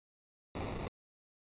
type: noise with sample-and-hold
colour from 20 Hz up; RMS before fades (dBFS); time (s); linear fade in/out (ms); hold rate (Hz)
pink; -39; 0.55-0.88; 2; 1575
effects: resampled to 8000 Hz